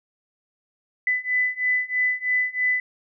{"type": "beating tone pair", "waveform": "sine", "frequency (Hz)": [1999, 2002.1], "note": ["B6", "B6"], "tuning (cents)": [20, 23], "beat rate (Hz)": 3.1, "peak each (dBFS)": [-24, -23], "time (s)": [1.07, 2.8], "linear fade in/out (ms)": 2, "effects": []}